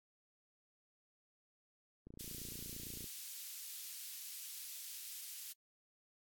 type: click train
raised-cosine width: 3 ms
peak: -39 dBFS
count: 29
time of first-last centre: 2.07-3.042 s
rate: 28.8 Hz
type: high-pass noise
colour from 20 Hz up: white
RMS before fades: -48 dBFS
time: 2.19-5.53 s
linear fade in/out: 10 ms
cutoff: 3100 Hz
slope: 12 dB/octave
effects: AAC 64 kbps